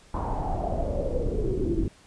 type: noise with low-pass filter sweep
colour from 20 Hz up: brown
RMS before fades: -27 dBFS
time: 0.14-1.88 s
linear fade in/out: 2 ms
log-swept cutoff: 1000 to 310 Hz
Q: 7.8
effects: pink hiss -55 dBFS RMS until 2.06 s + resampled to 22050 Hz